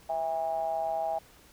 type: ring-modulated tone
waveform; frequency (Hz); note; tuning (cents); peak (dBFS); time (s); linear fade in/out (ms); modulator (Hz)
triangle; 77; D#2; -17; -23; 0.09-1.19; 10; 732
effects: pink hiss -57 dBFS RMS until 1.52 s